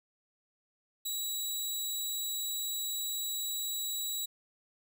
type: tone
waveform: 15% pulse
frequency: 3894 Hz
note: B7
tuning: 25 cents flat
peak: -26 dBFS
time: 1.05-4.26 s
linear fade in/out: 10 ms
effects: none